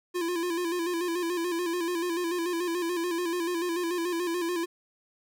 square tone with vibrato, 345.2 Hz, F4, 20 cents flat, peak -28 dBFS, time 0.14-4.66 s, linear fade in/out 20 ms, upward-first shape square, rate 6.9 Hz, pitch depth 58 cents each way, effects 11-bit

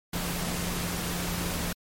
sine tone in noise, 174.61 Hz, F3, in tune, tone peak -34 dBFS, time 0.13-1.73 s, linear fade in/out 5 ms, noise pink, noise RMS -32 dBFS, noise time 0.13-1.73 s, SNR -5 dB, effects MP3 64 kbps

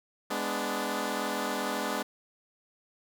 10% pulse chord, G# diminished, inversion none, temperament equal with one note detuned, 207.7 / 250.1 / 293.7 Hz, G#3 / B3 / D4, 0 / +22 / 0 cents, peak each -26 dBFS, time 0.3-2.03 s, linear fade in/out 10 ms, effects none

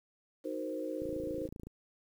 sine chord, C half-diminished seventh, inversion first, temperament equal, 311.1 / 370 / 466.2 / 523.3 Hz, Eb4 / Gb4 / Bb4 / C5, 0 / 0 / 0 / 0 cents, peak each -39 / -44 / -42 / -39 dBFS, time 0.44-1.48 s, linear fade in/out 20 ms
click train, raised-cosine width 3 ms, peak -32 dBFS, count 19, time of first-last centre 1.02-1.67 s, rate 27.7 Hz
effects 10-bit

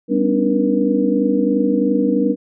sine tone cluster, 199 / 250.8 / 279.6 / 302.5 / 477.7 Hz, G3 / B3 / C#4 / D#4 / A#4, +26 / +27 / +15 / -49 / +42 cents, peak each -20 dBFS, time 0.08-2.36 s, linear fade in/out 50 ms, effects none

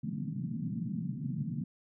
pink band-pass noise, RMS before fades -36 dBFS, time 0.03-1.64 s, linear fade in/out 5 ms, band 130 to 240 Hz, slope 48 dB/octave, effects none

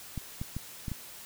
clicks, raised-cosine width 5 ms, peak -22 dBFS, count 5, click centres 0.177 / 0.415 / 0.566 / 0.882 / 0.917 s, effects white hiss -47 dBFS RMS until 1.25 s

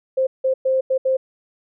sine tone bursts at uneven times, 525 Hz, C5, 6 cents sharp, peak -15 dBFS, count 5, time 0.17-0.27 / 0.44-0.54 / 0.65-0.81 / 0.9-0.98 / 1.05-1.17 s, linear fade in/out 10 ms, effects none

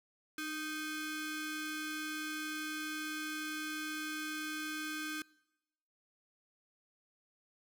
sawtooth ring-modulated tone, 932.3 Hz, A#5, in tune, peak -31 dBFS, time 0.38-5.22 s, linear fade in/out 2 ms, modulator 626 Hz, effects noise-tail reverb RT60 1.0 s tail -25 dB re dry

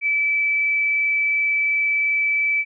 sine tone with frequency modulation, 2309 Hz, D7, 30 cents flat, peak -17 dBFS, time 0.01-2.65 s, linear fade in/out 50 ms, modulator 22.8 Hz, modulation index 0.53, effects none

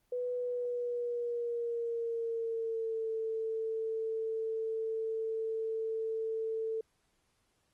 sine tone with pitch glide, 493.9 to 445.1 Hz, B4 to A4, 0 to +20 cents, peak -32 dBFS, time 0.12-6.81 s, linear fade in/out 5 ms, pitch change -180 cents, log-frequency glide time 0.34-3.1 s, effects pink hiss -75 dBFS RMS until 7.73 s + Opus 24 kbps

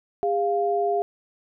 sine tone pair together, 405.6 / 698.5 Hz, G#4 / F5, -41 / 0 cents, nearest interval major sixth, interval 941 cents, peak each -23 dBFS, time 0.23-1.02 s, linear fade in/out 0 ms, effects none

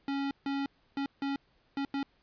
square tone bursts at uneven times, 277.2 Hz, C#4, in tune, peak -31 dBFS, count 6, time 0.08-0.31 / 0.46-0.66 / 0.97-1.06 / 1.22-1.36 / 1.77-1.85 / 1.94-2.03 s, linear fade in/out 2 ms, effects pink hiss -69 dBFS RMS until 2.22 s + resampled to 11025 Hz

